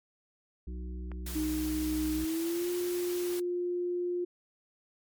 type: harmonic tone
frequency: 61.74 Hz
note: B1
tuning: in tune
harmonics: 1 / 3 / 5 / 6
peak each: -36 / -46 / -50 / -52 dBFS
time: 0.67-2.25 s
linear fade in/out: 5 ms
type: click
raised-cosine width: 0.5 ms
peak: -31 dBFS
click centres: 1.117 s
type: noise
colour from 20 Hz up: white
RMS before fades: -42 dBFS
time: 1.26-3.4 s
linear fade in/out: 5 ms
type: tone with pitch glide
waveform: sine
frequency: 310 to 354 Hz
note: D#4 to F4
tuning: -6 to +23 cents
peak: -29 dBFS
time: 1.35-4.25 s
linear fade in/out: 10 ms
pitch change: +229 cents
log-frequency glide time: 2.14-2.69 s
effects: MP3 96 kbps